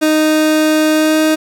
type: tone with pitch glide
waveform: 30% pulse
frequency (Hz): 310 to 312.3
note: D#4 to D#4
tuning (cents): -6 to +7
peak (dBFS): -7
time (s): 0.01-1.36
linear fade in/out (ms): 20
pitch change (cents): +13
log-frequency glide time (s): 0.93-1.19
effects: none